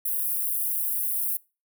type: high-pass noise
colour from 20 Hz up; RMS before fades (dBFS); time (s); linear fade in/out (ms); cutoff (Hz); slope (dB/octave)
white; -27; 0.05-1.37; 5; 10000; 48
effects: noise-tail reverb RT60 0.3 s tail -23 dB re dry